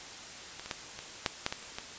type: clicks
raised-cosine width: 0.2 ms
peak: -24 / -24 / -15 / -23 / -9 / -11 / -16 / -30 / -19 dBFS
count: 9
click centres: 0.596 / 0.66 / 0.712 / 0.99 / 1.262 / 1.464 / 1.525 / 1.627 / 1.785 s
effects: white hiss -45 dBFS RMS until 1.98 s + resampled to 16000 Hz